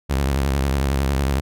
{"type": "tone with vibrato", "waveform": "sawtooth", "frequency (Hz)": 68.3, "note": "C#2", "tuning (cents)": -25, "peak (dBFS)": -14, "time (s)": [0.09, 1.41], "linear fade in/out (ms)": 20, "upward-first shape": "sine", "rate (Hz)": 11, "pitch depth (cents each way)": 98, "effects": []}